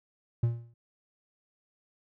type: tone with exponential decay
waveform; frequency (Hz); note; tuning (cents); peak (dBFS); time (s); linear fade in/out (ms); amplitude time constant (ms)
triangle; 117.4; A#2; +13; -18; 0.43-0.74; 5; 66
effects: none